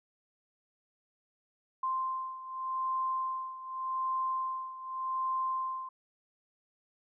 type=beating tone pair; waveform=sine; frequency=1045 / 1045.85 Hz; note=C6 / C6; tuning=-2 / -1 cents; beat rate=0.85 Hz; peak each=-33 / -37 dBFS; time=1.83-5.89 s; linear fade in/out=5 ms; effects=none